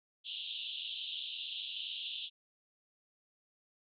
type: band-pass noise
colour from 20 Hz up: white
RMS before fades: -42 dBFS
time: 0.24-2.3 s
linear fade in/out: 50 ms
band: 2800 to 3800 Hz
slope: 96 dB/octave
effects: none